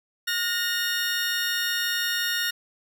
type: tone pair together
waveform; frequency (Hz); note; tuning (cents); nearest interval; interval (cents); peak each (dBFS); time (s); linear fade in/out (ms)
20% pulse; 1435 / 1845.7; F6 / A#6; +47 / -18; major third; 435; -23 / -21; 0.27-2.51; 10
effects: none